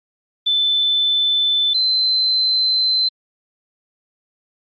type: tone pair in turn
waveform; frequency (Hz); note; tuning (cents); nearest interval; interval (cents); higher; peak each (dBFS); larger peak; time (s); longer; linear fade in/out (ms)
sine; 3520 / 4076; A7 / C8; 0 / -46; minor third; 254; second; -14; neither; 0.46-1.74 / 1.74-3.09; second; 10
effects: Opus 32 kbps